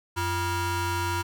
30% pulse ring-modulated tone, 436.2 Hz, A4, 15 cents flat, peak -20 dBFS, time 0.16-1.23 s, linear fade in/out 20 ms, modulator 528 Hz, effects none

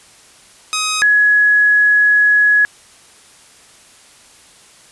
10% pulse / sine tone pair in turn, 1260 / 1681.9 Hz, D#6 / G#6, +21 / +21 cents, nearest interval perfect fourth, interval 500 cents, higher second, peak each -8 dBFS, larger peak neither, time 0.73-1.02 / 1.02-2.65 s, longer second, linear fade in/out 0 ms, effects white hiss -45 dBFS RMS until 4.91 s + resampled to 24000 Hz

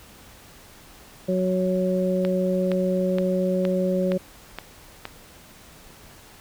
harmonic tone, 184.7 Hz, F#3, 3 cents flat, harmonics 1 / 2 / 3, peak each -23 / -27 / -24 dBFS, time 1.28-4.18 s, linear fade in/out 10 ms
click train, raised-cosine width 0.3 ms, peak -15 dBFS, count 7, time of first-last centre 2.25-5.054 s, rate 2.14 Hz
effects pink hiss -48 dBFS RMS until 6.4 s

